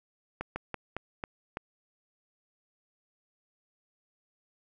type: slowing click train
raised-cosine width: 0.5 ms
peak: -19 dBFS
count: 6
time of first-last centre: 0.41-1.571 s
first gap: 150 ms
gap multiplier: 1.22
effects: none